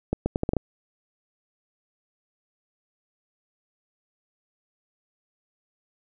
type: accelerating click train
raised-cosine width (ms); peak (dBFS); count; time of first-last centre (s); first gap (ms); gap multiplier
2; -10; 7; 0.13-0.567; 130; 0.76
effects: none